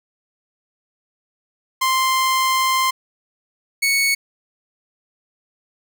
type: tone pair in turn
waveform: sawtooth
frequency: 1046.5 / 2217 Hz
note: C6 / C#7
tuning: 0 / 0 cents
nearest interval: octave + minor second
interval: 1300 cents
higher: second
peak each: -12 dBFS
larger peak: neither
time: 1.81-2.91 / 3.82-4.15 s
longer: first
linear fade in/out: 10 ms
effects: none